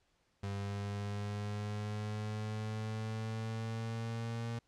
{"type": "exponential sweep", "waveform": "35% pulse", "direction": "up", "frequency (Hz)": [99.5, 116.54], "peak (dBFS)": -35, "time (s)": [0.43, 4.59], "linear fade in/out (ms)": 5, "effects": ["pink hiss -75 dBFS RMS until 4.67 s", "low-pass 7000 Hz 12 dB/octave"]}